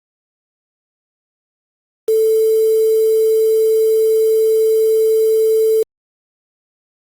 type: tone with quantisation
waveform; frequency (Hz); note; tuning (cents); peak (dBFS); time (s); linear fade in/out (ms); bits
sine; 441.1; A4; +4; -10; 2.08-5.83; 5; 5
effects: Opus 48 kbps